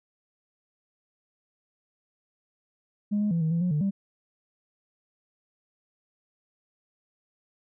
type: tone with pitch steps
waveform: sine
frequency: 206.7 / 208.9 / 167.8 / 159.1 / 168 / 179.3 / 149.4 / 196.7 Hz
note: G#3 / G#3 / E3 / D#3 / E3 / F3 / D3 / G3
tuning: -8 / +10 / +31 / +39 / +33 / +46 / +30 / +6 cents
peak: -21 dBFS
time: 3.11-3.91 s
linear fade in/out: 20 ms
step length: 100 ms
effects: tanh soft clip ceiling -20 dBFS